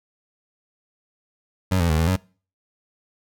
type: tone with pitch steps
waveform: 25% pulse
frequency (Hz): 93.3 / 85.1 / 78.3 / 81.7 / 93.1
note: F#2 / F2 / D#2 / E2 / F#2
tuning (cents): +15 / -44 / +11 / -15 / +11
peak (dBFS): -14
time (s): 1.71-2.165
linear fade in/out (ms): 10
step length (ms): 91
effects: noise-tail reverb RT60 0.4 s tail -24 dB re dry